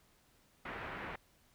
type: low-pass noise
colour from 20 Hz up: white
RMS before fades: -44 dBFS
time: 0.65-1.16 s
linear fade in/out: 5 ms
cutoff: 2100 Hz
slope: 24 dB/octave
effects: pink hiss -69 dBFS RMS until 1.54 s